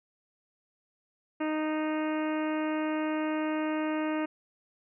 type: harmonic tone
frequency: 309.5 Hz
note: D#4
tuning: 9 cents flat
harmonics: 1 / 2 / 3 / 4 / 5 / 6 / 7 / 8 / 9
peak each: -29 / -35 / -39 / -41 / -43 / -45 / -46 / -47 / -48 dBFS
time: 1.4-4.26 s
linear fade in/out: 10 ms
effects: none